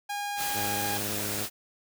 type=tone; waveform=sawtooth; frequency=816 Hz; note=G#5; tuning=31 cents flat; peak=-27 dBFS; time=0.09-0.98 s; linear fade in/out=10 ms
type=noise; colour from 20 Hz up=white; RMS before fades=-33 dBFS; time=0.36-1.5 s; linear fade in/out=50 ms
type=tone with vibrato; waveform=10% pulse; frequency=103.83 Hz; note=G#2; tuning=in tune; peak=-26 dBFS; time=0.52-1.47 s; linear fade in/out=50 ms; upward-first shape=triangle; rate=4.3 Hz; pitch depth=8 cents each way
effects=none